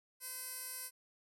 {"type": "tone with band-pass filter", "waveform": "15% pulse", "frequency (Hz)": 511, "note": "C5", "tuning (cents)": -41, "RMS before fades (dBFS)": -45, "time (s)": [0.2, 0.91], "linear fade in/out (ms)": 50, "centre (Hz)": 11000, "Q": 2.2, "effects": []}